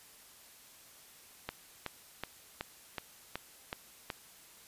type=click train; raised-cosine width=0.3 ms; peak=-20 dBFS; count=8; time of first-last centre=1.49-4.102 s; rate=2.68 Hz; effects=white hiss -57 dBFS RMS until 4.67 s + resampled to 32000 Hz